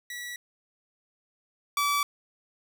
sawtooth tone pair in turn, 1942 / 1151.8 Hz, B6 / D6, -30 / -34 cents, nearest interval major sixth, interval 904 cents, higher first, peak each -32 / -20 dBFS, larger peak second, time 0.1-0.36 / 1.77-2.03 s, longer neither, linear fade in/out 2 ms, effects none

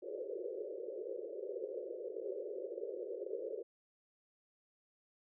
pink band-pass noise, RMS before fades -43 dBFS, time 0.02-3.63 s, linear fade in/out 10 ms, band 360 to 560 Hz, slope 96 dB/octave, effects none

